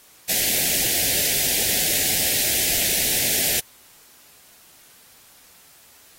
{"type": "band-stop noise", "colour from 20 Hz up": "white", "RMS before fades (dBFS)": -21, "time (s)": [0.29, 3.6], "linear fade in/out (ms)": 5, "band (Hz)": [760, 1700], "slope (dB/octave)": 48, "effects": ["white hiss -51 dBFS RMS until 6.18 s", "AAC 48 kbps"]}